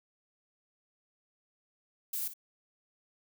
violet noise with echo, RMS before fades -35 dBFS, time 2.13-2.28 s, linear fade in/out 5 ms, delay 57 ms, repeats 1, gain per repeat -12 dB, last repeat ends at 2.337 s, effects none

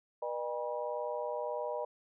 harmonic tone with a mistuned harmonic, 161.1 Hz, E3, 39 cents flat, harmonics 3 / 4 / 5 / 6, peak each -39 / -37 / -43 / -41 dBFS, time 0.22-1.85 s, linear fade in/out 5 ms, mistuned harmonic 4, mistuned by -110 cents, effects none

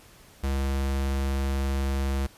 square tone, 68 Hz, C#2, 33 cents flat, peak -25 dBFS, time 0.43-2.27 s, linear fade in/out 10 ms, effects pink hiss -53 dBFS RMS until 2.37 s + resampled to 32000 Hz

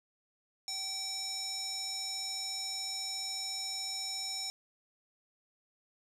square tone with band-pass filter, 769 Hz, G5, 33 cents flat, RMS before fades -38 dBFS, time 0.68-4.5 s, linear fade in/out 0 ms, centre 5900 Hz, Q 6.2, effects none

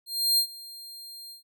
sawtooth tone with ADSR envelope, 4200 Hz, C8, 6 cents sharp, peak -16 dBFS, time 0.06-1.43 s, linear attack 320 ms, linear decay 84 ms, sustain -22 dB, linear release 120 ms, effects none

